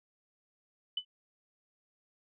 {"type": "tone with exponential decay", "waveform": "sine", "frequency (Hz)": 3000, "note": "F#7", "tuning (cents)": 23, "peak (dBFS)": -27, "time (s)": [0.97, 1.05], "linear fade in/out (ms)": 5, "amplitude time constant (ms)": 16, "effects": []}